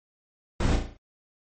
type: noise with echo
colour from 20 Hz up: brown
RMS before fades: -23 dBFS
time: 0.6-0.76 s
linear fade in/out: 5 ms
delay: 35 ms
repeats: 6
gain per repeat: -5 dB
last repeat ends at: 0.97 s
effects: MP3 32 kbps